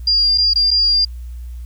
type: tone with dropouts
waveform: sine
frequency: 4801 Hz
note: D8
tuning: 37 cents sharp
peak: -11 dBFS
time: 0.07-1.05 s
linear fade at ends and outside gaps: 5 ms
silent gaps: 0.377-0.381 / 0.536-0.557 / 0.707-0.712 s
effects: added 60 Hz sine -27 dBFS peak until 1.65 s + white hiss -55 dBFS RMS until 1.65 s